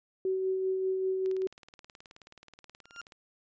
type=tone with tremolo; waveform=sine; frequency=377.9 Hz; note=F#4; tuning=37 cents sharp; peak=-26 dBFS; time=0.25-1.47 s; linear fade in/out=2 ms; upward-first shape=sine; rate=5.1 Hz; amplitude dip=30%
type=click train; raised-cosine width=0.2 ms; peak=-33 dBFS; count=36; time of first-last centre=1.26-3.122 s; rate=18.8 Hz
type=tone with exponential growth; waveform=35% pulse; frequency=1396.9 Hz; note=F6; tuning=in tune; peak=-35 dBFS; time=2.84-3.01 s; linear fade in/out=2 ms; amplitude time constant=35 ms
effects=resampled to 16000 Hz